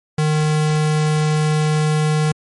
square tone, 153.3 Hz, D#3, 25 cents flat, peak -15 dBFS, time 0.18-2.32 s, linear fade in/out 5 ms, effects MP3 48 kbps

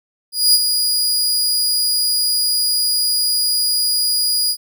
sawtooth tone with ADSR envelope, 4892 Hz, D#8, 30 cents flat, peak -5 dBFS, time 0.32-4.57 s, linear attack 220 ms, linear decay 38 ms, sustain -7 dB, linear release 68 ms, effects none

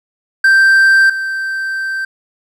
triangle tone pair in turn, 1568 / 1560.9 Hz, G6 / G6, 0 / -8 cents, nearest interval unison, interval 8 cents, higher first, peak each -4 / -15 dBFS, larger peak first, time 0.44-1.1 / 1.1-2.05 s, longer second, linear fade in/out 5 ms, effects none

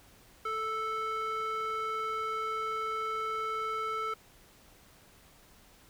square tone with band-pass filter, 439.7 Hz, A4, 1 cent flat, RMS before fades -34 dBFS, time 0.45-4.14 s, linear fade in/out 5 ms, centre 1400 Hz, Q 2.4, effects pink hiss -59 dBFS RMS until 5.89 s

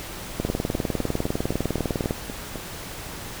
two click trains, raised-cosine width 2 ms, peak -10 / -18 dBFS, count 35 / 9, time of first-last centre 0.4-2.109 / 0.49-2.557 s, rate 19.9 / 3.87 Hz, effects pink hiss -36 dBFS RMS until 3.4 s

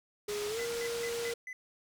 white low-pass noise, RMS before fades -42 dBFS, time 0.28-1.34 s, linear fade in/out 10 ms, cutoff 6700 Hz, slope 12 dB/octave
triangle tone with pitch glide, 415.3 to 468.9 Hz, G#4 to A#4, 0 to +10 cents, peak -32 dBFS, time 0.28-1.34 s, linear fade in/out 5 ms, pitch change +210 cents, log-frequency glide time 0.48-0.59 s
triangle tone bursts, 2013 Hz, B6, 33 cents sharp, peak -38 dBFS, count 5, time 0.59-1.53 s, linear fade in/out 2 ms, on 60 ms, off 160 ms
effects none

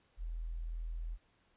sine tone, 41.2 Hz, E1, in tune, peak -37 dBFS, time 0.17-1.18 s, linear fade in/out 50 ms, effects pink hiss -72 dBFS RMS until 1.56 s + resampled to 8000 Hz

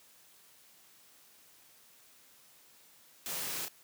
white noise with echo, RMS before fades -39 dBFS, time 3.26-3.65 s, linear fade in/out 0 ms, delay 32 ms, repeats 1, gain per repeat -3 dB, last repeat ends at 3.682 s, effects white hiss -61 dBFS RMS until 3.83 s + high-pass 100 Hz 12 dB/octave

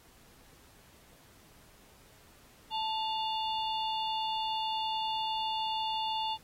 harmonic tone with a mistuned harmonic, 880 Hz, A5, in tune, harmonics 1 / 3 / 4 / 5, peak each -32 / -39 / -38 / -45 dBFS, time 2.7-6.38 s, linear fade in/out 50 ms, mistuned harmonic 3, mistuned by +120 cents, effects pink hiss -60 dBFS RMS until 6.43 s + AAC 48 kbps

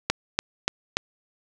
click train, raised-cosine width 0.2 ms, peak -3 dBFS, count 4, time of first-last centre 0.1-0.97 s, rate 3.45 Hz, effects none

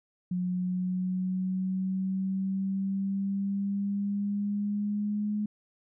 sine exponential sweep, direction up, 180 to 210 Hz, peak -27 dBFS, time 0.31-5.46 s, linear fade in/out 5 ms, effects none

